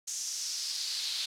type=noise with high-pass filter sweep; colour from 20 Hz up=brown; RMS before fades=-35 dBFS; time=0.07-1.26 s; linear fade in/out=10 ms; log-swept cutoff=6500 to 3900 Hz; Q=3.9; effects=low-pass 11000 Hz 12 dB/octave